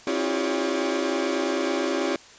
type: tone cluster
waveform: 40% pulse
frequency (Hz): 268.4 / 324.8 / 354.1 / 400.9 / 569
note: C4 / E4 / F4 / G4 / C#5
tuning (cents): +44 / -26 / +24 / +39 / +45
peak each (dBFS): -29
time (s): 0.07-2.16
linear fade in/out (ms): 2
effects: white hiss -48 dBFS RMS until 2.38 s + resampled to 16000 Hz